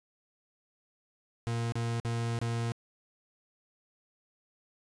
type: tone with dropouts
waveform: 40% pulse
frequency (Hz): 116.54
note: A#2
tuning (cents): 0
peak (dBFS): -29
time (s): 1.47-2.72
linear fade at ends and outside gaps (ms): 0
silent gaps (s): 1.721-1.755 / 2-2.049 / 2.389-2.415
effects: resampled to 22050 Hz